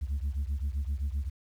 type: beating tone pair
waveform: sine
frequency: 67.5 / 75.2 Hz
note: C#2 / D2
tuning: -45 / +42 cents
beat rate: 7.7 Hz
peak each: -29 / -31 dBFS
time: 0.01-1.3 s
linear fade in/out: 20 ms
effects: tanh soft clip ceiling -26 dBFS + 10-bit

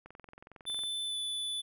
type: click train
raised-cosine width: 0.5 ms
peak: -35 dBFS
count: 18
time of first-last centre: 0.06-0.836 s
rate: 21.9 Hz
type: tone with pitch glide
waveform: square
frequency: 3520 to 3480 Hz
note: A7 to A7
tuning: 0 to -20 cents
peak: -34 dBFS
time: 0.66-1.62 s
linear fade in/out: 20 ms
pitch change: -20 cents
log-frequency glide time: 1.06-1.16 s
effects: none

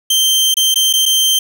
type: tone with dropouts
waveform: sawtooth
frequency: 3136 Hz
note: G7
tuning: in tune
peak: -7 dBFS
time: 0.1-1.39 s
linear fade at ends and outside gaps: 5 ms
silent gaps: 0.542-0.568 / 0.743-0.757 / 0.929-0.935 / 1.056-1.06 s
effects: none

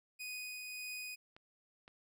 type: tone with tremolo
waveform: sawtooth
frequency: 2489 Hz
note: D#7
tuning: in tune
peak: -38 dBFS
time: 0.19-1.16 s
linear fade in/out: 20 ms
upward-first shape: triangle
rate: 1.7 Hz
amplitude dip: 30%
type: clicks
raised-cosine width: 0.3 ms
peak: -39 dBFS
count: 2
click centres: 1.365 / 1.879 s
effects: none

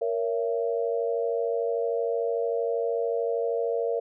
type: chord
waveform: sine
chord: A# diminished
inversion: none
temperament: just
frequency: 466.2 / 559.4 / 671.3 Hz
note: A#4 / C#5 / E5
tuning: 0 / +16 / +31 cents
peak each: -26 / -31 / -31 dBFS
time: 0.01-4 s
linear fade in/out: 10 ms
effects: none

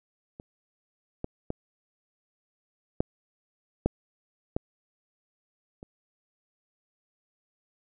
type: clicks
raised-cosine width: 2 ms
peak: -28 / -18 / -17 / -10 / -9 / -13 / -29 dBFS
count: 7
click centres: 0.399 / 1.244 / 1.504 / 3.005 / 3.86 / 4.565 / 5.829 s
effects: none

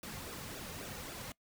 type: noise with flanger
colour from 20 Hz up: pink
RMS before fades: -45 dBFS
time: 0.03-1.32 s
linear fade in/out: 2 ms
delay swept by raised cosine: 0.95 to 3.15 ms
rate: 3.7 Hz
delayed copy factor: -0.6
effects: noise-tail reverb RT60 0.1 s tail -21 dB re dry

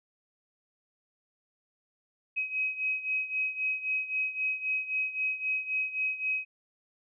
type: beating tone pair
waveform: sine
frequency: 2536 / 2539.8 Hz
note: D#7 / D#7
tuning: +32 / +35 cents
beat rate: 3.8 Hz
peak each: -30 / -34 dBFS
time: 2.36-6.45 s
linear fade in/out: 20 ms
effects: none

